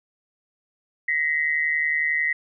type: tone pair together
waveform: sine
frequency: 1886 / 2037 Hz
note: A#6 / C7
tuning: +20 / -47 cents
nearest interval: minor second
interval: 133 cents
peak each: -23 / -23 dBFS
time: 1.08-2.33 s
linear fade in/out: 5 ms
effects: none